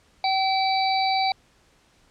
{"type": "harmonic tone with a mistuned harmonic", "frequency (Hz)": 768, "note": "G5", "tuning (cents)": -36, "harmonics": [1, 3, 5, 6], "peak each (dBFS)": [-21, -29, -29, -30], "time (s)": [0.24, 1.32], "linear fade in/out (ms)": 2, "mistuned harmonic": 5, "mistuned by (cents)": 48, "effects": ["pink hiss -60 dBFS RMS until 2.1 s", "low-pass 8000 Hz 12 dB/octave"]}